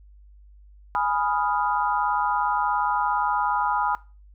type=chord; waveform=sine; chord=F half-diminished seventh; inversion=first; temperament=equal; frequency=830.6 / 987.8 / 1244.5 / 1396.9 Hz; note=Ab5 / Cb6 / Eb6 / F6; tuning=0 / 0 / 0 / 0 cents; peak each=-25 / -25 / -28 / -31 dBFS; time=0.95-3.95 s; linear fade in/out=0 ms; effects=noise-tail reverb RT60 0.3 s tail -19 dB re dry + added 50 Hz sine -47 dBFS peak until 4.34 s